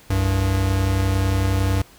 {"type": "tone pair together", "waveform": "square", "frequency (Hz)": [65.41, 96.45], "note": ["C2", "G2"], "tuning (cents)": [0, -28], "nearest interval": "perfect fifth", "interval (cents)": 672, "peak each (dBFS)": [-24, -19], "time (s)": [0.1, 1.82], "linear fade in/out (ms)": 5, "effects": ["pink hiss -49 dBFS RMS until 1.98 s"]}